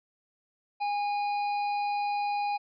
harmonic tone with a mistuned harmonic, 820 Hz, G#5, 22 cents flat, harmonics 1 / 3 / 5 / 6, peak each -27 / -39 / -47 / -50 dBFS, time 0.8-2.58 s, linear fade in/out 20 ms, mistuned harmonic 6, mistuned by -32 cents, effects none

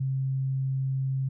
sine tone, 133.5 Hz, C3, 35 cents sharp, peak -25 dBFS, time 0-1.29 s, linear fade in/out 10 ms, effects none

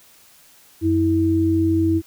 sine tone pair together, 91.94 / 325.1 Hz, F#2 / E4, -10 / -24 cents, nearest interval octave + minor seventh, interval 2186 cents, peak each -21 / -16 dBFS, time 0.81-2.02 s, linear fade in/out 50 ms, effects white hiss -51 dBFS RMS until 2.06 s

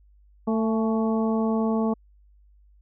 harmonic tone with a mistuned harmonic, 222.7 Hz, A3, 21 cents sharp, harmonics 1 / 2 / 3 / 4 / 5, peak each -22 / -28 / -32 / -34 / -36 dBFS, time 0.47-1.94 s, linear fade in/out 10 ms, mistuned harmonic 4, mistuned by -49 cents, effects added 50 Hz sine -53 dBFS peak until 2.81 s

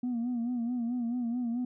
sine tone with vibrato, 240 Hz, B3, 49 cents flat, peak -27 dBFS, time 0.03-1.65 s, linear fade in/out 5 ms, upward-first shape sine, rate 4.6 Hz, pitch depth 72 cents each way, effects tanh soft clip ceiling -27 dBFS

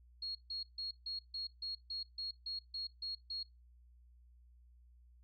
sine tone bursts, 4299 Hz, C8, 46 cents sharp, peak -39 dBFS, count 12, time 0.22-3.43 s, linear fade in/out 5 ms, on 130 ms, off 150 ms, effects noise-tail reverb RT60 0.2 s tail -18 dB re dry + added 60 Hz sine -60 dBFS peak until 5.23 s

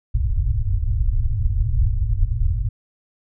pink low-pass noise, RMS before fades -19 dBFS, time 0.14-2.69 s, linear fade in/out 5 ms, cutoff 120 Hz, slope 96 dB/octave, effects none

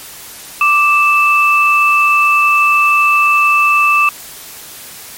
sine tone pair together, 1174.6 / 2637 Hz, D6 / E7, 0 / 0 cents, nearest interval octave + major second, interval 1400 cents, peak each -10 dBFS, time 0.61-4.09 s, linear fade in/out 2 ms, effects white hiss -32 dBFS RMS until 5.17 s + MP3 64 kbps

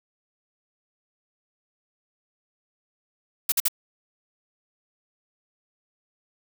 blue noise bursts, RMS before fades -21 dBFS, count 3, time 3.49-3.683 s, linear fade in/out 5 ms, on 31 ms, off 50 ms, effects none

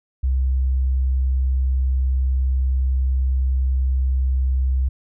sine tone, 65.1 Hz, C2, 8 cents flat, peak -16 dBFS, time 0.23-4.89 s, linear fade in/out 10 ms, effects none

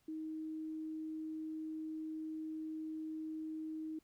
sine tone, 314.6 Hz, D#4, 19 cents sharp, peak -40 dBFS, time 0.08-3.99 s, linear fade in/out 5 ms, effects pink hiss -75 dBFS RMS until 4.03 s

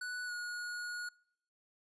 square tone with pitch glide, 1480 to 1447.9 Hz, F#6 to F#6, 0 to -38 cents, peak -39 dBFS, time 0.01-1.09 s, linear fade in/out 5 ms, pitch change -38 cents, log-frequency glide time 0.26-0.32 s, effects noise-tail reverb RT60 0.7 s tail -25 dB re dry + resampled to 22050 Hz

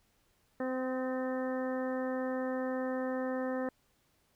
harmonic tone with a mistuned harmonic, 258.2 Hz, C4, 23 cents flat, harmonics 1 / 2 / 3 / 4 / 5 / 6 / 7, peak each -35 / -35 / -44 / -47 / -47 / -51 / -46 dBFS, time 0.6-3.69 s, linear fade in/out 2 ms, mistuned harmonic 5, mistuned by -23 cents, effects pink hiss -72 dBFS RMS until 4.35 s

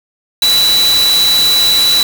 sine tone in noise, 3951 Hz, B7, in tune, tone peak -8 dBFS, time 0.42-2.03 s, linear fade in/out 2 ms, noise white, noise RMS -17 dBFS, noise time 0.42-2.03 s, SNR +6 dB, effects none

